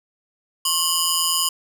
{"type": "ring-modulated tone", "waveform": "10% pulse", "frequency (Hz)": 1990, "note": "B6", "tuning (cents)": 13, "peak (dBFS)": -6, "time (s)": [0.65, 1.49], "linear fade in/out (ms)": 5, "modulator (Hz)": 911, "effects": []}